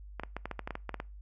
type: clicks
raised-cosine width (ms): 0.5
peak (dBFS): -21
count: 12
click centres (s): 0.197 / 0.235 / 0.366 / 0.456 / 0.513 / 0.593 / 0.675 / 0.707 / 0.754 / 0.893 / 0.943 / 1.001
effects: noise-tail reverb RT60 0.3 s tail -24 dB re dry + added 50 Hz sine -45 dBFS peak until 1.21 s